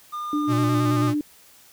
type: tone with pitch glide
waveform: triangle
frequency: 1210 to 1217.7 Hz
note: D#6 to D#6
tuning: -49 to -38 cents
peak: -26 dBFS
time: 0.12-1.11 s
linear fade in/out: 20 ms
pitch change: +11 cents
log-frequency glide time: 0.52-0.8 s
type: tone with tremolo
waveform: sine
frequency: 296.9 Hz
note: D4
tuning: 19 cents sharp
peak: -20 dBFS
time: 0.33-1.21 s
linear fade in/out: 2 ms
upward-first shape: triangle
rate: 7.5 Hz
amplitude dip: 30%
type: tone with vibrato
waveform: square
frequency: 120.4 Hz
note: B2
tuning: 44 cents flat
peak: -22 dBFS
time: 0.47-1.15 s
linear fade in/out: 50 ms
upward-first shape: square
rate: 9.1 Hz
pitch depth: 38 cents each way
effects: white hiss -52 dBFS RMS until 1.72 s